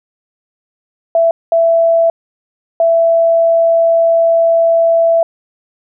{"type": "tone bursts at uneven times", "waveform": "sine", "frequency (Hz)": 665, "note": "E5", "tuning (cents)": 15, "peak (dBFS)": -7, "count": 3, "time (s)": [[1.15, 1.31], [1.52, 2.1], [2.8, 5.23]], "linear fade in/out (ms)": 2, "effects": []}